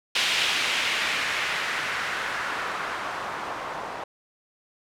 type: noise with low-pass filter sweep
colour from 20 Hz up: blue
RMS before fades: -28 dBFS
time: 0.15-4.04 s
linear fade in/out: 5 ms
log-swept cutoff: 3100 to 880 Hz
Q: 1.5
effects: none